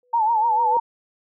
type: tone with exponential growth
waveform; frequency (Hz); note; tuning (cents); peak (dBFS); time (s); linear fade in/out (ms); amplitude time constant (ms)
sine; 494.1; B4; +1; -23; 0.03-0.77; 1; 160
type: tone with vibrato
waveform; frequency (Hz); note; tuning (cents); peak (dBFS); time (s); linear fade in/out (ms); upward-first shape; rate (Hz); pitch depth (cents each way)
sine; 895; A5; +29; -16; 0.13-0.8; 10; sine; 6.7; 91
effects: none